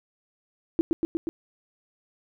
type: tone with echo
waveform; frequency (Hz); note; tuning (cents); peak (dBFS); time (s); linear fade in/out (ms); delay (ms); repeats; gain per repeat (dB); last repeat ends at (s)
sine; 329.8; E4; +1; -17; 0.79-0.81; 0; 120; 4; -2; 1.29
effects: none